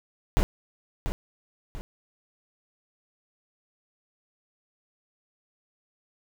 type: noise with echo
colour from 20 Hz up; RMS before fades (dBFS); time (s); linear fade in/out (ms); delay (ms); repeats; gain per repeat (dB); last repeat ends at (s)
brown; -20; 0.37-0.43; 0; 690; 2; -8; 1.81
effects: none